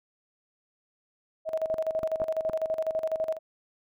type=tone with tremolo; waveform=sine; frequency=638 Hz; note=D#5; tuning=43 cents sharp; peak=-24 dBFS; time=1.45-3.39 s; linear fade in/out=50 ms; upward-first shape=square; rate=12 Hz; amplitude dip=75%
type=clicks; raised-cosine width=1 ms; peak=-20 dBFS; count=4; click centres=1.742 / 2.032 / 2.218 / 2.497 s
effects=none